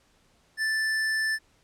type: tone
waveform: square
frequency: 1760 Hz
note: A6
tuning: in tune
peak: -25 dBFS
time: 0.57-1.39 s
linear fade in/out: 50 ms
effects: pink hiss -64 dBFS RMS until 1.63 s + low-pass 9000 Hz 12 dB/octave